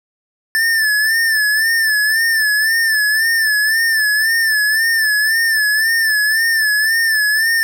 square tone with vibrato, 1760 Hz, A6, in tune, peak -13 dBFS, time 0.55-7.63 s, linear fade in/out 0 ms, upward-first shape sine, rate 1.9 Hz, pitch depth 68 cents each way, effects none

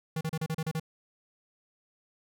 square tone bursts, 159.4 Hz, D#3, 42 cents sharp, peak -30 dBFS, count 8, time 0.16-0.798 s, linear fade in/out 5 ms, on 50 ms, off 34 ms, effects none

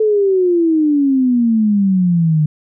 sine exponential sweep, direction down, 440 to 150 Hz, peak -10 dBFS, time 0-2.46 s, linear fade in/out 5 ms, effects none

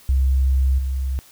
sine tone with level steps, 66.2 Hz, C2, 21 cents sharp, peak -14 / -20 dBFS, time 0.09-1.19 s, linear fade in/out 0 ms, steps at 0.78 s, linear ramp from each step 10 ms, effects white hiss -49 dBFS RMS until 1.31 s

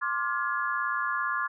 sine chord, D half-diminished seventh, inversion third, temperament just, 1057.2 / 1174.7 / 1409.6 / 1691.5 Hz, C6 / D6 / F6 / Ab6, +18 / 0 / +16 / +31 cents, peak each -32 dBFS, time 0.01-1.48 s, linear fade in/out 20 ms, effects none

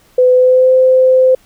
sine tone with pitch glide, 504 to 516.1 Hz, B4 to C5, +35 to -24 cents, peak -5 dBFS, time 0.18-1.35 s, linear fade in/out 5 ms, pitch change +41 cents, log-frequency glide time 0.33-0.72 s, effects pink hiss -50 dBFS RMS until 1.45 s

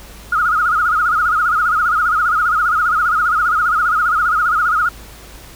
sine tone with vibrato, 1339 Hz, E6, 27 cents sharp, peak -12 dBFS, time 0.32-4.89 s, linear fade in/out 5 ms, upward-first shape sine, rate 15 Hz, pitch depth 140 cents each way, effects added 53 Hz sine -38 dBFS peak until 5.55 s + pink hiss -39 dBFS RMS until 5.55 s

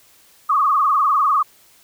sine tone with vibrato, 1173 Hz, D6, 2 cents flat, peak -13 dBFS, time 0.49-1.43 s, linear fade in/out 10 ms, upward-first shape sine, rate 20 Hz, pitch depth 130 cents each way, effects white hiss -52 dBFS RMS until 1.83 s

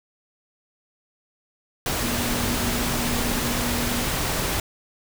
sine tone in noise, 240 Hz, B3, 49 cents flat, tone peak -29 dBFS, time 2.02-4.04 s, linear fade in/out 2 ms, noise pink, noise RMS -25 dBFS, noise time 1.86-4.6 s, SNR -7 dB, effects none

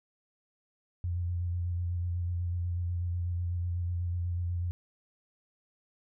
sine tone with vibrato, 87.5 Hz, F2, 4 cents sharp, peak -29 dBFS, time 1.04-4.71 s, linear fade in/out 0 ms, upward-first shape square, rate 8.1 Hz, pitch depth 21 cents each way, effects none

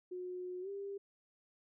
sine tone with pitch glide, 362.8 to 397.9 Hz, F#4 to G4, -34 to +26 cents, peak -40 dBFS, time 0.11-0.98 s, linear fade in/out 10 ms, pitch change +160 cents, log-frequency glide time 0.61-0.69 s, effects none

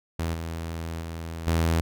sawtooth tone with level steps, 82.41 Hz, E2, in tune, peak -22 / -27 / -29 / -17 dBFS, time 0.19-1.81 s, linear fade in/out 5 ms, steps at 0.34 / 1.01 / 1.47 s, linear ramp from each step 2 ms, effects none

